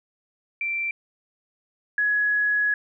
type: tone pair in turn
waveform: sine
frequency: 2349 / 1679.8 Hz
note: D7 / G#6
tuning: 0 / +19 cents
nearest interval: tritone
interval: 581 cents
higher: first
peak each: -24 / -19 dBFS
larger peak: second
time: 0.61-0.91 / 1.98-2.74 s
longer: second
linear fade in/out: 2 ms
effects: none